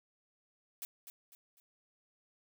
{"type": "noise with echo", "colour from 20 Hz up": "blue", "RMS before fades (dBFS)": -42, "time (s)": [0.82, 0.85], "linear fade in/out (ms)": 0, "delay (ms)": 250, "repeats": 3, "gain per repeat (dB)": -8, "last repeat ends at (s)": 1.6, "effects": []}